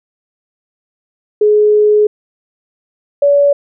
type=tone pair in turn; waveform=sine; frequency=421.1 / 570.6 Hz; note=G#4 / C#5; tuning=+24 / +50 cents; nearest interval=perfect fourth; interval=526 cents; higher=second; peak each=-6 dBFS; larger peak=neither; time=1.41-2.07 / 3.22-3.53 s; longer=first; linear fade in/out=5 ms; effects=none